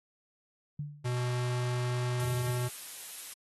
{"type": "tone with exponential decay", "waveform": "sine", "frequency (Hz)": 146.83, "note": "D3", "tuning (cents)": 0, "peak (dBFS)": -31, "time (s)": [0.79, 1.2], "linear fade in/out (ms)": 5, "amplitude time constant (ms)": 87}
{"type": "tone", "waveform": "square", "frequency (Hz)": 123.47, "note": "B2", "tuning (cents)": 0, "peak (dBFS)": -30, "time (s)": [1.04, 2.69], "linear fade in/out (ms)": 20}
{"type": "noise", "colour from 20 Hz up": "blue", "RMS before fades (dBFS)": -40, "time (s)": [2.19, 3.34], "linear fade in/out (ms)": 10}
{"effects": ["AAC 32 kbps"]}